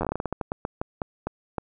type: slowing click train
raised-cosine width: 1 ms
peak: -13 dBFS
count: 18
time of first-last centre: 0.01-1.583 s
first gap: 10 ms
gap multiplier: 1.24
effects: none